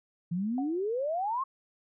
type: exponential sweep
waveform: sine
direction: up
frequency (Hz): 164.4 to 1108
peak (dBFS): -28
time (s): 0.31-1.44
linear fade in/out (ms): 10
type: tone with exponential decay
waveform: sine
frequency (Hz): 737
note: F#5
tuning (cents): -7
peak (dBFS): -33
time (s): 0.58-0.8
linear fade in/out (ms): 2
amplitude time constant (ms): 46
effects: none